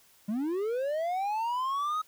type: linear sweep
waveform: triangle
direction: up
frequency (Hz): 196.7 to 1278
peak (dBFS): -26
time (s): 0.28-2.02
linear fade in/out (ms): 10
effects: white hiss -61 dBFS RMS until 2.07 s